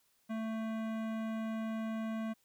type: tone with hard clipping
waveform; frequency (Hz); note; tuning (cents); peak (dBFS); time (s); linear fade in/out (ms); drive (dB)
sine; 222; A3; +16; -37; 0.29-2.34; 20; 17
effects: white hiss -73 dBFS RMS until 2.44 s